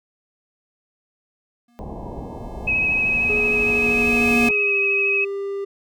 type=tone with exponential growth; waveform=square; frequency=238.2 Hz; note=A#3; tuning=38 cents sharp; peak=-17 dBFS; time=1.68-4.49 s; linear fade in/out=5 ms; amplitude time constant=610 ms
type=low-pass noise; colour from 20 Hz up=pink; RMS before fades=-32 dBFS; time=1.79-4.51 s; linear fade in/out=0 ms; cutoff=1000 Hz; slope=96 dB/octave
type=tone with vibrato; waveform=sine; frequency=2551 Hz; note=D#7; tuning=43 cents sharp; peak=-17 dBFS; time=2.67-5.25 s; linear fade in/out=10 ms; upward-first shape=sine; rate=13 Hz; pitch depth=16 cents each way
type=tone with pitch glide; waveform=triangle; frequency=420 to 397.1 Hz; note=G#4 to G4; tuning=+19 to +22 cents; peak=-22 dBFS; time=3.29-5.65 s; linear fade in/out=10 ms; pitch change=-97 cents; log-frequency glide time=4.45-4.78 s
effects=none